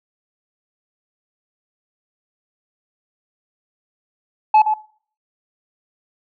sine tone with echo, 860 Hz, A5, 40 cents flat, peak -5 dBFS, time 4.54-4.62 s, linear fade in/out 5 ms, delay 120 ms, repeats 1, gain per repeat -9 dB, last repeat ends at 4.74 s, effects noise-tail reverb RT60 0.5 s tail -21 dB re dry + tanh soft clip ceiling -7 dBFS

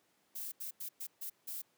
violet noise bursts at uneven times, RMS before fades -42 dBFS, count 6, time 0.35-0.52 / 0.6-0.71 / 0.8-0.89 / 1-1.07 / 1.21-1.3 / 1.47-1.62 s, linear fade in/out 10 ms, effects pink hiss -73 dBFS RMS until 1.77 s + high-pass 200 Hz 12 dB/octave

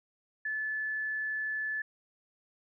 sine tone, 1734 Hz, A6, 26 cents flat, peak -31 dBFS, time 0.45-1.82 s, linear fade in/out 5 ms, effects none

